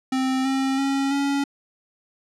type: tone with pitch steps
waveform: square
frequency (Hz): 261.6 / 267.6 / 273.7 / 279.9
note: C4 / C4 / C#4 / C#4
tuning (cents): 0 / +39 / -22 / +17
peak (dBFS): -21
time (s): 0.12-1.44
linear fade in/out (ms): 5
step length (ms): 330
effects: low-pass 8000 Hz 12 dB/octave